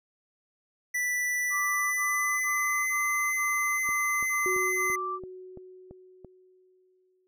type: tone with pitch glide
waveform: square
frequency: 1975.5 to 2051 Hz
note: B6 to C7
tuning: 0 to -35 cents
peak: -27 dBFS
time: 0.94-4.96 s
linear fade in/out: 10 ms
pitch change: +65 cents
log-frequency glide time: 1.53-3.01 s
type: tone bursts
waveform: sine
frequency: 1172 Hz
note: D6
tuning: 4 cents flat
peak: -30 dBFS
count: 8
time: 1.5-5.195 s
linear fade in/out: 50 ms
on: 440 ms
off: 25 ms
type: click train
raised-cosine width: 2 ms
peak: -31 dBFS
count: 8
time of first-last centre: 3.89-6.247 s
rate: 2.97 Hz
type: tone with exponential decay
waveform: sine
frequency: 370 Hz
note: F#4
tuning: in tune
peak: -28 dBFS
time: 4.46-7.27 s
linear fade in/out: 0 ms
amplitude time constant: 610 ms
effects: none